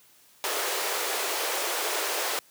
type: high-pass noise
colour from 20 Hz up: pink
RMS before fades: -29 dBFS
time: 0.44-2.39 s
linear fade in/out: 0 ms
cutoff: 370 Hz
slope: 48 dB/octave
effects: white hiss -58 dBFS RMS until 2.5 s + high-pass 100 Hz 12 dB/octave